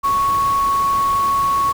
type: tone in noise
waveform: sine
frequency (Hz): 1108.7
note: C#6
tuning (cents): 0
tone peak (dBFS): -14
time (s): 0.03-1.73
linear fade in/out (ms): 20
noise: pink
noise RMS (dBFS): -31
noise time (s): 0.03-1.73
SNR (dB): +14
effects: none